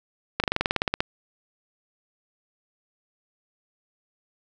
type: slowing click train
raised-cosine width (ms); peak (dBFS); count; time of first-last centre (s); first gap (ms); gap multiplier
0.3; -6; 13; 0.4-1.005; 38; 1.05
effects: none